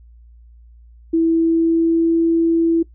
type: tone with pitch glide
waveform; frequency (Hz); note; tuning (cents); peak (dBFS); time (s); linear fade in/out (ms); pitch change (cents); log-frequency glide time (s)
sine; 328.3 to 331.5; E4 to E4; -7 to +10; -12; 1.13-2.83; 10; +17; 1.23-2.18
effects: noise-tail reverb RT60 0.1 s tail -19 dB re dry + added 58 Hz sine -42 dBFS peak until 2.94 s